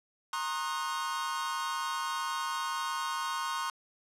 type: chord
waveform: 45% pulse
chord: C half-diminished seventh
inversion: third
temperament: equal with one note detuned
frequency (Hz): 932.3 / 1074.1 / 1244.5 / 1480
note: Bb5 / C6 / Eb6 / Gb6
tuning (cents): 0 / +45 / 0 / 0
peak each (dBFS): -38 / -35 / -39 / -40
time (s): 0.33-3.7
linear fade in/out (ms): 2
effects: low-pass 11000 Hz 12 dB/octave